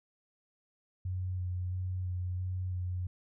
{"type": "tone with vibrato", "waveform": "sine", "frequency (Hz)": 91.2, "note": "F#2", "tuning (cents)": -24, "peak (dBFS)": -32, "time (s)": [1.05, 3.07], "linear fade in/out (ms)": 5, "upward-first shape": "square", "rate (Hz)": 1.5, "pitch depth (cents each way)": 15, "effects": []}